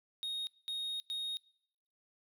triangle tone bursts at uneven times, 3729 Hz, A#7, in tune, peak -34 dBFS, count 3, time 0.23-0.47 / 0.68-1 / 1.1-1.37 s, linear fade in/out 0 ms, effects noise-tail reverb RT60 0.8 s tail -25 dB re dry

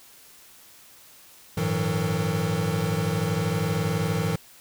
square tone cluster, 99.5 / 112.1 / 160.7 / 181.2 / 448.8 Hz, G2 / A2 / E3 / F#3 / A4, +26 / +33 / -44 / -36 / +34 cents, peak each -32 / -32 / -27 / -32 / -33 dBFS, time 1.57-4.36 s, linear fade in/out 5 ms, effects white hiss -51 dBFS RMS until 4.6 s

